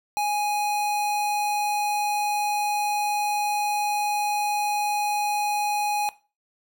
square tone, 830.6 Hz, G#5, in tune, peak -23 dBFS, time 0.17-6.09 s, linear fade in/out 0 ms, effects noise-tail reverb RT60 0.3 s tail -17 dB re dry

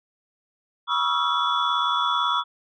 sine tone cluster, 969 / 1115 / 1283 / 1361 / 3414 Hz, B5 / C#6 / E6 / F6 / G#7, -33 / +10 / -47 / -45 / +47 cents, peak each -26 dBFS, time 0.87-2.44 s, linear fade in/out 50 ms, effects tanh soft clip ceiling -12 dBFS

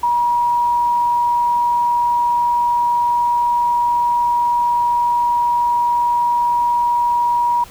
sine tone, 958 Hz, A#5, 47 cents sharp, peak -13 dBFS, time 0.03-7.64 s, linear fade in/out 5 ms, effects pink hiss -41 dBFS RMS until 7.7 s

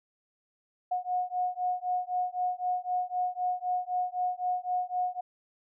sine beating tone pair, 724 / 727.9 Hz, F#5 / F#5, -38 / -29 cents, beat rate 3.9 Hz, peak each -31 dBFS, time 0.91-5.21 s, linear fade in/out 10 ms, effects none

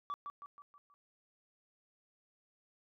sine tone with echo, 1152 Hz, D6, 34 cents flat, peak -34 dBFS, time 0.1-0.14 s, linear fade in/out 0 ms, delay 160 ms, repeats 5, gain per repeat -6 dB, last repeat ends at 0.94 s, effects tanh soft clip ceiling -35 dBFS

